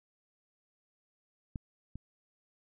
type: clicks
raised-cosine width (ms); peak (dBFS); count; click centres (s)
5; -25 / -30; 2; 1.558 / 1.956
effects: none

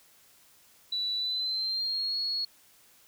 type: tone with pitch glide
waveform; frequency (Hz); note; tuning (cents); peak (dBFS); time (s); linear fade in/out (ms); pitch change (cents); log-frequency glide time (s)
sine; 3951 to 4334; B7 to C#8; 0 to -40; -28; 0.92-2.45; 5; +160; 1.16-2.17
effects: white hiss -60 dBFS RMS until 3.07 s

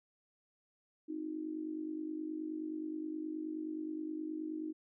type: tone with amplitude modulation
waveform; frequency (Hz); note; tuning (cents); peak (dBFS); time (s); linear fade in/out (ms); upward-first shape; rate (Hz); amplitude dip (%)
sine; 312; D#4; +5; -34; 1.08-4.73; 20; sine; 49.5; 75
effects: none

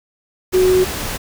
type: tone in noise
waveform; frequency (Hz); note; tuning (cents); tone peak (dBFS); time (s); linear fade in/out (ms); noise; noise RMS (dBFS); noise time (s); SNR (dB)
sine; 370; F#4; 0; -10; 0.53-0.85; 20; pink; -24; 0.52-1.18; +11
effects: none

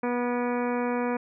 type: harmonic tone with a mistuned harmonic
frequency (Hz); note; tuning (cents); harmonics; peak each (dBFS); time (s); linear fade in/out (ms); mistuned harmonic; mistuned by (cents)
243.5; B3; -24; 1 / 2 / 3 / 4 / 5 / 6 / 7 / 8 / 9 / 10; -28 / -29 / -36 / -34 / -40 / -41 / -42 / -46 / -43 / -46; 0.03-1.17; 5; 9; +49
effects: none

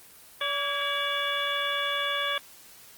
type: harmonic tone with a mistuned harmonic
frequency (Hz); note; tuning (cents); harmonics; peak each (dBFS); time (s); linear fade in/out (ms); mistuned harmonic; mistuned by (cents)
572; D5; -46; 1 / 2 / 3 / 4 / 5 / 6; -35 / -32 / -33 / -34 / -36 / -31; 0.41-2.38; 2; 3; -73
effects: white hiss -51 dBFS RMS until 2.97 s + Opus 24 kbps

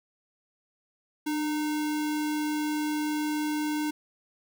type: tone with sample-and-hold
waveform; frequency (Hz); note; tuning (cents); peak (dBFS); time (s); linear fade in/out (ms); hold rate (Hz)
sine; 300.9; D4; +42; -26; 1.26-3.91; 10; 1225
effects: none

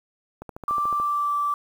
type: click train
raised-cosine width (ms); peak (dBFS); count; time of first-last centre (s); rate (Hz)
1; -22; 9; 0.42-1; 13.8
type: tone with pitch glide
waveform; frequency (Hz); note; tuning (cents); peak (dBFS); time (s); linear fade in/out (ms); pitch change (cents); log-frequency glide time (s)
sine; 1174.7 to 1164.6; D6 to D6; 0 to -15; -21; 0.68-1.54; 2; -15; 0.96-1.34
effects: 8-bit

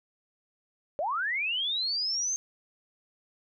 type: linear sweep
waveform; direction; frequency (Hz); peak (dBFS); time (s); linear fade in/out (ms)
sine; up; 541 to 6390; -27; 0.99-2.36; 0
effects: none

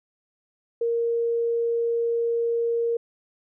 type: tone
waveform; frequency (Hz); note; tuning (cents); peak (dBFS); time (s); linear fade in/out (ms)
sine; 466.2; A#4; 0; -21; 0.81-2.97; 5
effects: none

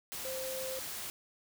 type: tone in noise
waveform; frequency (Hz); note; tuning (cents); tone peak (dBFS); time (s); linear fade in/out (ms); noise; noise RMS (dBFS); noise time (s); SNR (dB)
sine; 523.3; C5; 0; -38; 0.25-0.79; 0; white; -41; 0.12-1.1; 0
effects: none

